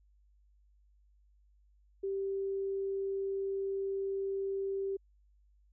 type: tone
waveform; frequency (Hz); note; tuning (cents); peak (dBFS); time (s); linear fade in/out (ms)
sine; 390.7; G4; -6; -32; 2.03-4.97; 10
effects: added 50 Hz sine -63 dBFS peak until 5.72 s